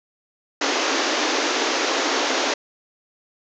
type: band-pass noise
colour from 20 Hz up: pink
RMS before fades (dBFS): -22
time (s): 0.61-2.54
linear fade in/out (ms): 5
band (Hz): 260 to 6800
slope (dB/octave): 96
effects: none